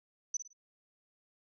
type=tone with echo; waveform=sine; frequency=6000 Hz; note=F#8; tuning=23 cents sharp; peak=-30 dBFS; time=0.34-0.37 s; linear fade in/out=5 ms; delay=54 ms; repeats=3; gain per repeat=-10 dB; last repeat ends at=0.532 s; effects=none